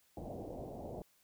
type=low-pass noise; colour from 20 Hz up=white; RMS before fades=-45 dBFS; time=0.17-1.02 s; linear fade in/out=2 ms; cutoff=730 Hz; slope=48 dB/octave; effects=white hiss -71 dBFS RMS until 1.23 s